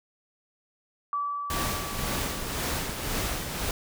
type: tone with exponential decay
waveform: sine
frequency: 1153 Hz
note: D6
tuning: 32 cents flat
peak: -25 dBFS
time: 1.13-3.43 s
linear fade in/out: 1 ms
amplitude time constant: 500 ms
type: noise with tremolo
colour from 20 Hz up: pink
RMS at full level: -29 dBFS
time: 1.5-3.71 s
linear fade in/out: 2 ms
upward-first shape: sine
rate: 1.9 Hz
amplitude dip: 45%
type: clicks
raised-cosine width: 5 ms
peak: -25 dBFS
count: 5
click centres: 1.991 / 2.035 / 2.426 / 2.737 / 2.895 s
effects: none